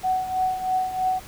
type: tone with tremolo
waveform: sine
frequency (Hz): 746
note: F#5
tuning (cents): +14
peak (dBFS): -18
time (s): 0.03-1.2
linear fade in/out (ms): 20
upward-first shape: triangle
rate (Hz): 3.1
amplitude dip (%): 75
effects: pink hiss -43 dBFS RMS until 1.27 s